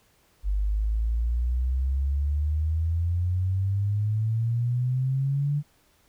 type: exponential sweep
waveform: sine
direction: up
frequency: 48.64 to 147.9 Hz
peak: -22 dBFS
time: 0.43-5.63 s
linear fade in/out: 50 ms
effects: pink hiss -63 dBFS RMS until 6.08 s